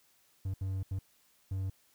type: tone bursts at uneven times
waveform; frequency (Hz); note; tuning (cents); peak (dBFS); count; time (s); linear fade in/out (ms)
triangle; 95.5; G2; -45; -30; 4; 0.45-0.54 / 0.61-0.83 / 0.91-0.99 / 1.51-1.7; 5
effects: white hiss -68 dBFS RMS until 1.94 s